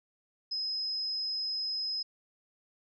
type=tone; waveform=sine; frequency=5090 Hz; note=D#8; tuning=39 cents sharp; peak=-31 dBFS; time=0.51-2.03 s; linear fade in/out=10 ms; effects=none